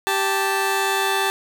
15% pulse tone pair together, 391.2 / 880 Hz, G4 / A5, -4 / 0 cents, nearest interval octave + major second, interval 1404 cents, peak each -15 / -16 dBFS, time 0.07-1.3 s, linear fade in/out 0 ms, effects none

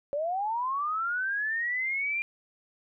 sine linear sweep, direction up, 554.4 to 2405 Hz, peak -27 dBFS, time 0.13-2.22 s, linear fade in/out 0 ms, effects none

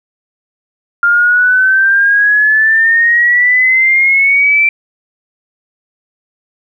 sine exponential sweep, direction up, 1396.9 to 2349 Hz, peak -6 dBFS, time 1.03-4.69 s, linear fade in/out 2 ms, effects 8-bit

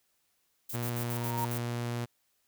violet noise with tremolo, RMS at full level -39 dBFS, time 0.69-1.58 s, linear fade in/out 5 ms, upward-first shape square, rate 7.3 Hz, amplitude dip 75%
sawtooth tone, 119.5 Hz, A#2, 43 cents sharp, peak -28 dBFS, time 0.73-2.06 s, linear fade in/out 20 ms
sine tone with exponential growth, 932.3 Hz, A#5, in tune, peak -29 dBFS, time 0.85-1.45 s, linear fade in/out 1 ms, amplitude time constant 130 ms
effects white hiss -74 dBFS RMS until 2.47 s

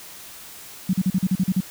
sine tone bursts, 186.8 Hz, F#3, 17 cents sharp, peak -16 dBFS, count 9, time 0.89-1.606 s, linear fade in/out 5 ms, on 44 ms, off 40 ms, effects white hiss -41 dBFS RMS until 1.7 s

